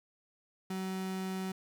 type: tone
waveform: 35% pulse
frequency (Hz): 188.6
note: F#3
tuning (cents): +33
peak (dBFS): -33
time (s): 0.7-1.52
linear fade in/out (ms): 5
effects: none